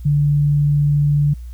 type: tone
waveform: sine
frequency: 145.9 Hz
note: D3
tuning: 11 cents flat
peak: -12 dBFS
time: 0.05-1.34 s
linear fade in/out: 10 ms
effects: added 60 Hz sine -29 dBFS peak until 1.53 s + white hiss -56 dBFS RMS until 1.53 s

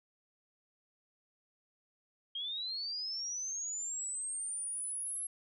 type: linear sweep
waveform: sine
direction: up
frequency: 3189 to 11110 Hz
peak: -36 dBFS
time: 2.35-5.27 s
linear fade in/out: 5 ms
effects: none

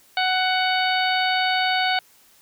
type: harmonic tone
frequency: 744 Hz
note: F#5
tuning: 9 cents sharp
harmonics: 1 / 2 / 3 / 4 / 5 / 6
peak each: -22 / -25 / -27 / -28 / -29 / -30 dBFS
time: 0.17-1.99 s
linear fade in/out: 2 ms
effects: white hiss -55 dBFS RMS until 2.41 s

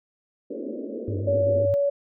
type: band-pass noise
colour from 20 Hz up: pink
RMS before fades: -33 dBFS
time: 0.5-1.66 s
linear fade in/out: 10 ms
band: 220 to 580 Hz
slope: 96 dB/octave
type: tone with vibrato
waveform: sine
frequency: 99.5 Hz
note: G2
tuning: 26 cents sharp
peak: -26 dBFS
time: 1.08-1.74 s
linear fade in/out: 0 ms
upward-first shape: triangle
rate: 7.8 Hz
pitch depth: 85 cents each way
type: tone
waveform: sine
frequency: 566 Hz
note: C#5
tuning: 36 cents sharp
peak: -19 dBFS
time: 1.27-1.9 s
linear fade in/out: 10 ms
effects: none

